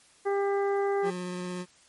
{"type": "harmonic tone", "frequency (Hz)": 398.7, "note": "G4", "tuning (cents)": 29, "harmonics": [1, 2, 3, 4, 5], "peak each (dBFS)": [-25, -32, -38, -42, -42], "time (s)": [0.25, 1.11], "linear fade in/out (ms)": 20}
{"type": "tone with vibrato", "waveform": "25% pulse", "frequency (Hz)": 180, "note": "F#3", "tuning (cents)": -47, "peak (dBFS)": -29, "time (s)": [1.02, 1.66], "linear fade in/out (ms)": 50, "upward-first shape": "sine", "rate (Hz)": 17, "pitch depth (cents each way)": 11}
{"effects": ["white hiss -59 dBFS RMS until 1.88 s", "MP3 48 kbps"]}